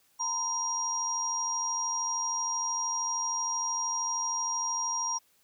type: tone cluster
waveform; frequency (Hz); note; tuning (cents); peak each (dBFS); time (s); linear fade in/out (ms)
sine; 922 / 1015 / 5700; A#5 / B5 / F8; -19 / +47 / +34; -35 / -36 / -30; 0.19-5.19; 20
effects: white hiss -67 dBFS RMS until 5.43 s